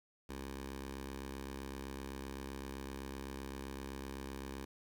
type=tone with notch filter; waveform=10% pulse; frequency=67.8 Hz; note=C#2; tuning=38 cents flat; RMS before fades=-45 dBFS; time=0.29-4.65 s; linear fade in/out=5 ms; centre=150 Hz; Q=1.7; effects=11-bit